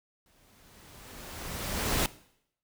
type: noise with exponential growth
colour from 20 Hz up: pink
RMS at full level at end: -26 dBFS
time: 0.26-2.06 s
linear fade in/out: 1 ms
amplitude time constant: 390 ms
effects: noise-tail reverb RT60 0.7 s tail -19 dB re dry